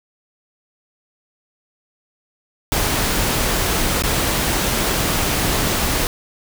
pink noise with dropouts, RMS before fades -19 dBFS, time 2.72-6.07 s, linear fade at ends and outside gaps 0 ms, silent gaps 4.021-4.037 s, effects none

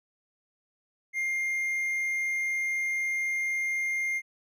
triangle tone, 2114 Hz, C7, 17 cents sharp, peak -25 dBFS, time 1.13-4.22 s, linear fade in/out 50 ms, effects none

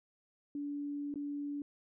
sine tone with dropouts, 288.1 Hz, D4, 33 cents flat, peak -36 dBFS, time 0.55-1.62 s, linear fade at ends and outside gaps 2 ms, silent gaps 1.141-1.157 s, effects none

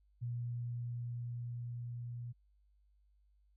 sine tone with level ramp, 120 Hz, B2, 49 cents flat, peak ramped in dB -36 to -41 dBFS, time 0.21-2.33 s, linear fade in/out 20 ms, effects added 50 Hz sine -67 dBFS peak until 3.56 s

